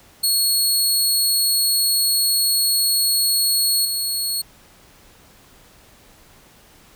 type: tone with level steps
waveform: 20% pulse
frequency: 4338 Hz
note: C#8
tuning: 38 cents flat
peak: -10 / -15 dBFS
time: 0.23-4.42 s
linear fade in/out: 10 ms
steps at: 3.85 s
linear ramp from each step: 2 ms
effects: pink hiss -50 dBFS RMS until 6.95 s